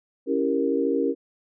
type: chord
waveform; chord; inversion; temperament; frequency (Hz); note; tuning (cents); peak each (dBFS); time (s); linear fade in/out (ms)
sine; C# diminished seventh; none; equal; 277.2 / 329.6 / 392 / 466.2; C#4 / E4 / G4 / Bb4; 0 / 0 / 0 / 0; -25 / -28 / -27 / -25; 0.26-1.15; 50
effects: none